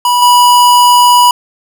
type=tone with level steps; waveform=square; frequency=978 Hz; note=B5; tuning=17 cents flat; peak=-8 / -4 dBFS; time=0.05-1.31 s; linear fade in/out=2 ms; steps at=0.22 s; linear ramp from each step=2 ms; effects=none